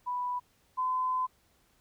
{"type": "tone pair in turn", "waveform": "sine", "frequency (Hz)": [987.8, 1019.7], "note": ["B5", "C6"], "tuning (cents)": [0, -45], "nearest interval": "minor second", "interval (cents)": 55, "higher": "second", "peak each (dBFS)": [-30, -27], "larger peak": "second", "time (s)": [[0.06, 0.4], [0.77, 1.27]], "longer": "second", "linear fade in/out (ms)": 20, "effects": ["pink hiss -68 dBFS RMS until 1.8 s"]}